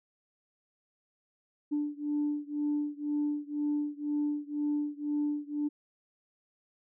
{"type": "beating tone pair", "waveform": "sine", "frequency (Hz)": [293.7, 295.7], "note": ["D4", "D4"], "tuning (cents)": [0, 12], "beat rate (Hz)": 2, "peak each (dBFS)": [-31, -32], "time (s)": [1.71, 5.69], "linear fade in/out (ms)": 20, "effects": ["tanh soft clip ceiling -23 dBFS"]}